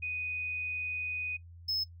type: tone pair in turn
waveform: sine / triangle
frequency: 2489 / 5191 Hz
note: D#7 / E8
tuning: 0 / -27 cents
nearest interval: octave + minor second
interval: 1273 cents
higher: second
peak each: -33 / -28 dBFS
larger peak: second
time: 0.02-1.37 / 1.68-1.84 s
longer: first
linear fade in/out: 10 ms
effects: noise-tail reverb RT60 0.1 s tail -18 dB re dry + added 85 Hz sine -48 dBFS peak until 2 s